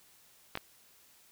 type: clicks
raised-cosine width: 0.3 ms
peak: -19 dBFS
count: 2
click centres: 0.554 / 0.574 s
effects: white hiss -62 dBFS RMS until 1.31 s